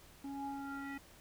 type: tone with low-pass filter sweep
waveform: square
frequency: 277.2 Hz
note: C#4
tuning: in tune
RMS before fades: -43 dBFS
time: 0.24-0.98 s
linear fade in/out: 5 ms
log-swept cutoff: 570 to 2200 Hz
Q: 4.4
effects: added 60 Hz sine -68 dBFS peak until 1.2 s + pink hiss -60 dBFS RMS until 1.2 s